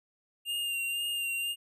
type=tone with vibrato; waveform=square; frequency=2796 Hz; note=F7; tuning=1 cent sharp; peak=-31 dBFS; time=0.45-1.56 s; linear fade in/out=50 ms; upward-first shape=sine; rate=2 Hz; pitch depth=26 cents each way; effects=none